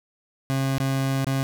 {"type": "tone with dropouts", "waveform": "30% pulse", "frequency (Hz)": 134.8, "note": "C#3", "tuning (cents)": -48, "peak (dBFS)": -19, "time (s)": [0.5, 1.43], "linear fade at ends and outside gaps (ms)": 0, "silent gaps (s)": [[0.782, 0.801], [1.245, 1.268]], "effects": []}